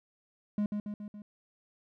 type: tone with echo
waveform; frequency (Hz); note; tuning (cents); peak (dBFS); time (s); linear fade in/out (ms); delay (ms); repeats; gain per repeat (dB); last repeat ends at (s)
triangle; 207.7; G#3; 0; -25; 0.58-0.66; 2; 140; 4; -4; 1.22
effects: none